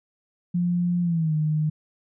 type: tone with pitch glide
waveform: sine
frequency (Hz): 175.6 to 153.75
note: F3 to D#3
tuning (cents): +10 to -20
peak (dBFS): -20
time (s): 0.54-1.7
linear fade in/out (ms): 10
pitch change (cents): -230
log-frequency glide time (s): 1.02-1.34
effects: none